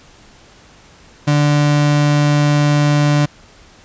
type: tone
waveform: 35% pulse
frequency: 146.83 Hz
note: D3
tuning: in tune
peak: -9 dBFS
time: 1.27-3.26 s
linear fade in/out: 10 ms
effects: pink hiss -45 dBFS RMS until 3.84 s + resampled to 16000 Hz